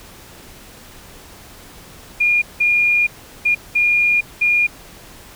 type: tone bursts at uneven times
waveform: sine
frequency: 2423 Hz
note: D#7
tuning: 47 cents flat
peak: -12 dBFS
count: 5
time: 2.2-2.42 / 2.6-3.07 / 3.45-3.55 / 3.75-4.21 / 4.41-4.67 s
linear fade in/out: 10 ms
effects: pink hiss -41 dBFS RMS until 5.35 s